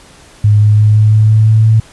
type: tone with pitch steps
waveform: sine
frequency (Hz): 104.6 / 105.45 / 106.31 / 107.17 / 108.04 / 108.92 / 109.8 / 110.69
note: G#2 / G#2 / G#2 / A2 / A2 / A2 / A2 / A2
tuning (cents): +13 / +27 / +41 / -45 / -31 / -17 / -3 / +11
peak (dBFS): -4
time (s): 0.44-1.8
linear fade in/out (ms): 5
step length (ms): 170
effects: pink hiss -40 dBFS RMS until 1.92 s + resampled to 24000 Hz